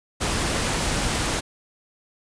pink noise, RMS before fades -24 dBFS, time 0.2-1.41 s, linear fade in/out 20 ms, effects resampled to 22050 Hz

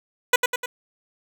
10% pulse tone with echo, 493.9 Hz, B4, in tune, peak -4 dBFS, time 0.33-0.36 s, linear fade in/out 5 ms, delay 100 ms, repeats 3, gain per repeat -5 dB, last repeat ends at 0.66 s, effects none

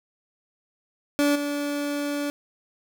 30% pulse tone with level steps, 288.8 Hz, D4, 29 cents flat, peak -16 / -23 dBFS, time 1.19-2.3 s, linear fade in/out 0 ms, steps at 1.35 s, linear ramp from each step 10 ms, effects none

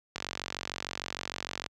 click train, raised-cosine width 0.2 ms, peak -15 dBFS, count 71, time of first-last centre 0.16-1.662 s, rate 46.6 Hz, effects high-pass 60 Hz 12 dB/octave

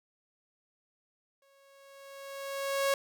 sawtooth tone with exponential growth, 551 Hz, C#5, 11 cents flat, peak -21 dBFS, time 1.42-2.94 s, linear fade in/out 2 ms, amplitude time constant 330 ms, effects none

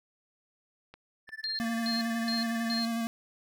click train, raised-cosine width 0.3 ms, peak -32 dBFS, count 5, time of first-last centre 0.94-2.344 s, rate 2.85 Hz
triangle tone with tremolo, 1760 Hz, A6, in tune, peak -34 dBFS, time 1.27-2.83 s, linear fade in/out 50 ms, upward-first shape sine, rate 18 Hz, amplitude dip 100%
sine tone bursts, 4199 Hz, C8, 5 cents sharp, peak -31 dBFS, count 4, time 1.44-2.85 s, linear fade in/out 0 ms, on 150 ms, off 270 ms
square tone with vibrato, 230 Hz, A#3, 23 cents flat, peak -30 dBFS, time 1.6-3.07 s, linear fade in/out 0 ms, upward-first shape square, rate 11 Hz, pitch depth 16 cents each way
effects none

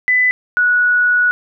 sine tone pair in turn, 2000 / 1466.1 Hz, B6 / F#6, +21 / -16 cents, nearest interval perfect fourth, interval 537 cents, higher first, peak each -10 dBFS, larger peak neither, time 0.08-0.31 / 0.57-1.31 s, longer second, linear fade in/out 0 ms, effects none

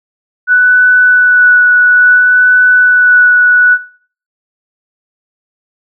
sine tone with vibrato, 1483 Hz, F#6, 4 cents sharp, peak -3 dBFS, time 0.47-3.78 s, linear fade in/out 50 ms, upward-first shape sine, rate 0.59 Hz, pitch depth 12 cents each way, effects noise-tail reverb RT60 0.5 s tail -18 dB re dry

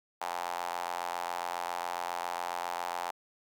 sawtooth tone with high-pass filter, 87.31 Hz, F2, in tune, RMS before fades -36 dBFS, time 0.21-3.11 s, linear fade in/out 5 ms, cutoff 830 Hz, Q 4, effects none

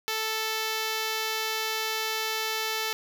5% pulse tone, 440 Hz, A4, in tune, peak -16 dBFS, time 0.08-2.93 s, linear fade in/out 0 ms, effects none

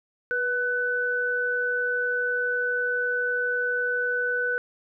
sine tone pair together, 488.2 / 1498 Hz, B4 / F#6, -20 / +21 cents, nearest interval octave + perfect fifth, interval 1941 cents, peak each -29 / -24 dBFS, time 0.31-4.58 s, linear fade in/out 0 ms, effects none

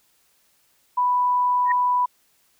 sine tone, 989 Hz, B5, 2 cents sharp, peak -17 dBFS, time 0.97-2.06 s, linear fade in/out 10 ms
sine tone with exponential growth, 1864.7 Hz, A#6, in tune, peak -18 dBFS, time 1.65-1.72 s, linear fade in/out 5 ms, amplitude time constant 15 ms
effects white hiss -63 dBFS RMS until 2.59 s

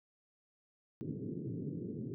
pink band-pass noise, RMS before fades -41 dBFS, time 1.01-2.14 s, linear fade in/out 0 ms, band 110 to 410 Hz, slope 48 dB/octave, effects none

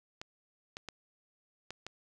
clicks, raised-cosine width 0.2 ms, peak -24 dBFS, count 5, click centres 0.215 / 0.769 / 0.887 / 1.706 / 1.866 s, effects none

